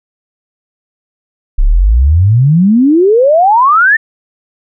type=exponential sweep; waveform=sine; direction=up; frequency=31 to 1842 Hz; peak=-4 dBFS; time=1.58-3.97 s; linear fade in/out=10 ms; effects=none